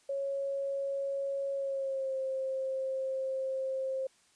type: tone with pitch glide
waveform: sine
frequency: 552 to 529.8 Hz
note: C#5 to C5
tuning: -7 to +22 cents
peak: -31 dBFS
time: 0.09-4.07 s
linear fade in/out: 5 ms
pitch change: -71 cents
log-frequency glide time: 1.54-2.16 s
effects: white hiss -66 dBFS RMS until 4.35 s + resampled to 22050 Hz